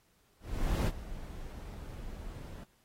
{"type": "noise with ADSR envelope", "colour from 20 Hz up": "brown", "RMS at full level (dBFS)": -26, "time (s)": [0.4, 2.64], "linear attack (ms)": 470, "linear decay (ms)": 40, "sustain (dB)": -17, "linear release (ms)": 5, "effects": ["pink hiss -70 dBFS RMS until 2.84 s", "AAC 48 kbps"]}